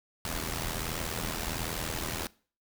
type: noise with amplitude modulation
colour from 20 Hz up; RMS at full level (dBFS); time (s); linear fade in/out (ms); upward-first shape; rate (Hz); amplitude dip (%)
pink; -31; 0.25-2.27; 2; sine; 81.3; 75
effects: noise-tail reverb RT60 0.4 s tail -21 dB re dry